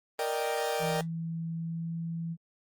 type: chord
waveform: 40% pulse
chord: Eb major seventh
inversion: second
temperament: equal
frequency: 466.2 / 587.3 / 622.3 / 784 Hz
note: Bb4 / D5 / Eb5 / G5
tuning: 0 / 0 / 0 / 0 cents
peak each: -32 / -35 / -36 / -33 dBFS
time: 0.19-1.01 s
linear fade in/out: 2 ms
type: tone with pitch glide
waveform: sine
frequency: 164.81 to 166.15 Hz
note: E3 to E3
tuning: 0 to +14 cents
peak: -32 dBFS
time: 0.79-2.37 s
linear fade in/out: 50 ms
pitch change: +14 cents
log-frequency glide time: 1.52-1.95 s
effects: Opus 32 kbps